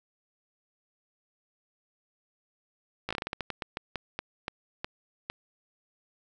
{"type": "slowing click train", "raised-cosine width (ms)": 0.3, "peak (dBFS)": -16, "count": 17, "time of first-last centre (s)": [3.09, 5.3], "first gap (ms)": 16, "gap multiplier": 1.25, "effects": []}